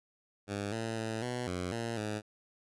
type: tone with pitch steps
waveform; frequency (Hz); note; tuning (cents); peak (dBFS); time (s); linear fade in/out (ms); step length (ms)
10% pulse; 101.2 / 113 / 111.4 / 123.4 / 90 / 115.7 / 106.4; G#2 / A2 / A2 / B2 / F#2 / A#2 / G#2; -44 / +47 / +22 / -1 / -47 / -13 / +42; -26; 0.47-2.22; 50; 250
effects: resampled to 24000 Hz